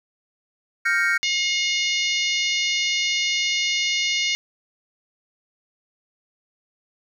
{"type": "chord", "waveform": "triangle", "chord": "G half-diminished seventh", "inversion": "third", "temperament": "equal", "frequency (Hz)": [1396.9, 1568, 1864.7, 2217], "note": ["F6", "G6", "Bb6", "Db7"], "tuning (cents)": [0, 0, 0, 0], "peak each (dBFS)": -22, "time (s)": [0.85, 1.18], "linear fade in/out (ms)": 10}
{"type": "harmonic tone", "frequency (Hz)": 717, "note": "F5", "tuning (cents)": 45, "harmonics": [3, 4, 5, 6, 7, 8, 9], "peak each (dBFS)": [-24, -26, -28, -30, -31, -32, -33], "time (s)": [1.23, 4.35], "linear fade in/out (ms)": 0}
{"effects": []}